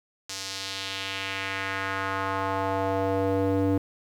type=tone with band-pass filter sweep; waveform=square; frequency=96.7 Hz; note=G2; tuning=23 cents flat; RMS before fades=-28 dBFS; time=0.29-3.78 s; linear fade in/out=5 ms; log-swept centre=5800 to 340 Hz; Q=1.7; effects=9-bit